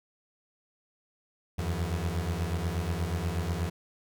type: beating tone pair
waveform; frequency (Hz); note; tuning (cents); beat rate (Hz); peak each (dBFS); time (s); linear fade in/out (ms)
30% pulse; 81 / 89.3; E2 / F2; -30 / +39; 8.3; -29; 1.58-3.7; 10
effects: none